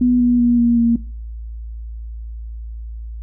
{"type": "tone with pitch steps", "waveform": "sine", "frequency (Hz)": [246.9, 243.4, 239.9, 236.4, 233], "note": ["B3", "B3", "A#3", "A#3", "A#3"], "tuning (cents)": [0, -25, 50, 24, -1], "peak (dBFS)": -11, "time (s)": [0.01, 0.96], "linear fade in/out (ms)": 5, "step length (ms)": 190, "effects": ["noise-tail reverb RT60 0.4 s tail -19 dB re dry", "added 56 Hz sine -27 dBFS peak until 3.22 s"]}